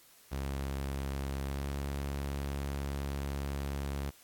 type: tone with pitch glide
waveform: sawtooth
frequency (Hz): 68.5 to 69.9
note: C#2 to C#2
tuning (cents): -20 to +15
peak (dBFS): -30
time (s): 0.31-4.11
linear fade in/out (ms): 20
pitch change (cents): +35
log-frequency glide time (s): 1.46-1.68
effects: white hiss -60 dBFS RMS until 4.23 s + AAC 64 kbps